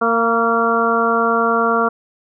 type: harmonic tone with a mistuned harmonic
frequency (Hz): 229.9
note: A#3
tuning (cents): -24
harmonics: 1 / 2 / 3 / 4 / 5 / 6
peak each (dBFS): -22 / -19 / -21 / -25 / -19 / -19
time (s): 0.01-1.89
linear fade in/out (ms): 10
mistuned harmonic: 4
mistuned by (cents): +33
effects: none